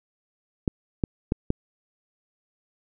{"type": "clicks", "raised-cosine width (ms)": 3, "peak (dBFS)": -9, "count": 4, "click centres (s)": [0.678, 1.038, 1.321, 1.504], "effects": []}